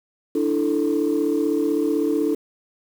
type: chord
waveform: sine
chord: D suspended second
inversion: none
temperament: equal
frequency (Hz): 293.7 / 329.6 / 440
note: D4 / E4 / A4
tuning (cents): 0 / 0 / 0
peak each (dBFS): -21 / -22 / -22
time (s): 0.35-2.35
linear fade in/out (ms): 5
effects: tanh soft clip ceiling -12 dBFS + 7-bit